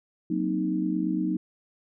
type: chord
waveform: sine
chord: C half-diminished seventh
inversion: second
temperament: equal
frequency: 185 / 233.1 / 261.6 / 311.1 Hz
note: Gb3 / Bb3 / C4 / Eb4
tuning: 0 / 0 / 0 / 0 cents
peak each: -29 / -33 / -32 / -27 dBFS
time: 0.3-1.37 s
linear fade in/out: 5 ms
effects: none